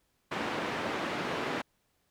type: band-pass noise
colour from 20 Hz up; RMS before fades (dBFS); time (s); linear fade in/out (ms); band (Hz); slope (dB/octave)
pink; -34; 0.31-1.62; 10; 240 to 2500; 12
effects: pink hiss -74 dBFS RMS until 2.1 s